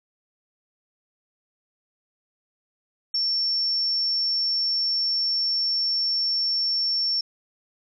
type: tone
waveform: sine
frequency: 5440 Hz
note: F8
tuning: 46 cents flat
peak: -21 dBFS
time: 3.14-7.21 s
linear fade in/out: 5 ms
effects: none